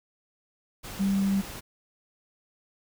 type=tone in noise; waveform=sine; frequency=196 Hz; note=G3; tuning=in tune; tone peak=-22 dBFS; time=0.99-1.42 s; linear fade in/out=20 ms; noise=pink; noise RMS=-40 dBFS; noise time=0.83-1.61 s; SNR=+15 dB; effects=none